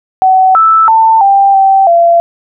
sine tone with pitch steps, 754 / 1317 / 893 / 790 / 776 / 682 Hz, F#5 / E6 / A5 / G5 / G5 / F5, +32 / -2 / +25 / +13 / -18 / -41 cents, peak -3 dBFS, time 0.22-2.2 s, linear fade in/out 0 ms, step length 330 ms, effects none

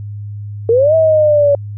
sine linear two-way sweep, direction up then down, 441.9 to 649 to 565 Hz, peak -7 dBFS, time 0.69-1.55 s, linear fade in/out 2 ms, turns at 0.95 s, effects added 103 Hz sine -23 dBFS peak until 1.77 s

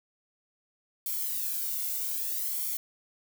violet noise with flanger, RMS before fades -32 dBFS, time 1.06-2.77 s, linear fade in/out 2 ms, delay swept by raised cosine 0.9 to 1.42 ms, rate 0.63 Hz, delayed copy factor +0.75, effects none

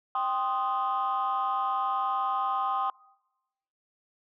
sine chord, C minor, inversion second, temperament equal, 784 / 1046.5 / 1244.5 Hz, G5 / C6 / Eb6, 0 / 0 / 0 cents, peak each -29 dBFS, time 0.15-2.9 s, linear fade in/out 2 ms, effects noise-tail reverb RT60 1.0 s tail -25 dB re dry + tanh soft clip ceiling -20 dBFS

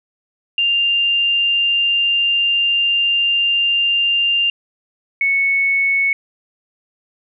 sine tone pair in turn, 2794 / 2210 Hz, F7 / C#7, 0 / -6 cents, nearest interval major third, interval 406 cents, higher first, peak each -13 dBFS, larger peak neither, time 0.58-4.5 / 5.21-6.13 s, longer first, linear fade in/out 2 ms, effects none

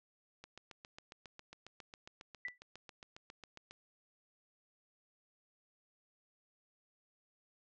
click train, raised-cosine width 0.2 ms, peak -33 dBFS, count 25, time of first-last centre 0.44-3.71 s, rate 7.34 Hz
sine tone with exponential decay, 1975.5 Hz, B6, in tune, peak -35 dBFS, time 2.45-2.58 s, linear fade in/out 2 ms, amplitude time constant 27 ms
effects low-pass 7000 Hz 12 dB/octave

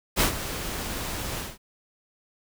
pink noise with ADSR envelope, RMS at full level -19 dBFS, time 0.16-1.58 s, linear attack 47 ms, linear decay 110 ms, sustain -13 dB, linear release 190 ms, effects none

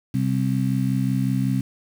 harmonic tone, 65.41 Hz, C2, in tune, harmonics 2 / 3 / 4, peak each -22 / -24 / -25 dBFS, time 0.14-1.61 s, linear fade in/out 5 ms, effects 7-bit

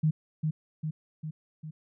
sine tone with echo, 155.56 Hz, D#3, in tune, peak -21 dBFS, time 0.03-0.11 s, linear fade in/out 10 ms, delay 400 ms, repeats 4, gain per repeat -4 dB, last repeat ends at 1.71 s, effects none

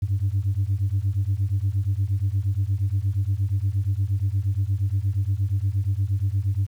sine beating tone pair, 94.2 / 102.7 Hz, F#2 / G#2, +32 / -19 cents, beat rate 8.5 Hz, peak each -22 dBFS, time 0.02-6.67 s, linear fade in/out 10 ms, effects tanh soft clip ceiling -16 dBFS + 9-bit

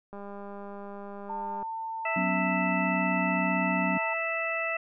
click train, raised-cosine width 1 ms, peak -29 dBFS, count 302, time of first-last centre 0.13-1.628 s, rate 201 Hz
sine tone, 897 Hz, A5, 33 cents sharp, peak -32 dBFS, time 1.29-4.14 s, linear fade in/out 10 ms
harmonic tone, 659.3 Hz, E5, in tune, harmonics 1 / 2 / 3 / 4, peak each -33 / -35 / -33 / -32 dBFS, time 2.05-4.77 s, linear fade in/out 5 ms
sine chord, F# suspended fourth, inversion none, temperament equal with one note detuned, 185 / 246.9 / 282.4 Hz, F#3 / B3 / C#4, 0 / 0 / +32 cents, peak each -29 / -34 / -34 dBFS, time 2.16-3.98 s, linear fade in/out 5 ms
effects none

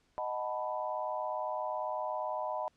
sine chord, B dominant seventh, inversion first, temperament equal, 622.3 / 740 / 880 / 987.8 Hz, D#5 / F#5 / A5 / B5, 0 / 0 / 0 / 0 cents, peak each -37 / -40 / -40 / -38 dBFS, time 0.18-2.68 s, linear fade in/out 0 ms, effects pink hiss -72 dBFS RMS until 2.76 s + low-pass 7000 Hz 12 dB/octave

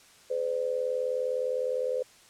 sine tone with amplitude modulation, 508 Hz, B4, 49 cents sharp, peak -23 dBFS, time 0.3-2.03 s, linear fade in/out 10 ms, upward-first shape sine, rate 79.8 Hz, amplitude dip 80%, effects white hiss -56 dBFS RMS until 2.29 s + low-pass 9000 Hz 12 dB/octave

